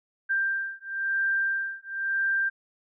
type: beating tone pair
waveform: sine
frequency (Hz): 1580 / 1580.98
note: G6 / G6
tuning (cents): +13 / +14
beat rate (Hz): 0.98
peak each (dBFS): -28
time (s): 0.29-2.5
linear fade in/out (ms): 20
effects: none